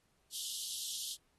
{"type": "high-pass noise", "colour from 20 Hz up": "pink", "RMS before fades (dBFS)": -41, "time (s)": [0.31, 1.17], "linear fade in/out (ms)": 50, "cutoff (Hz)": 3000, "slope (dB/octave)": 96, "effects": ["pink hiss -75 dBFS RMS until 1.38 s", "AAC 32 kbps"]}